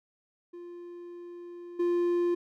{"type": "tone with level steps", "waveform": "triangle", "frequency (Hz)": 348.8, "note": "F4", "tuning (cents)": -2, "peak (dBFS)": [-39, -22], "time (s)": [0.53, 2.35], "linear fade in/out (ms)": 10, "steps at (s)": 1.79, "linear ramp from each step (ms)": 10, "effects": []}